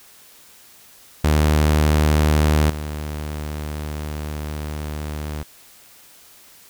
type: tone pair in turn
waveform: sawtooth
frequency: 76 / 75.34 Hz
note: D#2 / D2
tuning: -40 / +45 cents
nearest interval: unison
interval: 15 cents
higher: first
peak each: -10 / -22 dBFS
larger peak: first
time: 1.24-2.7 / 2.7-5.43 s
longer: second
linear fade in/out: 5 ms
effects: white hiss -48 dBFS RMS until 6.69 s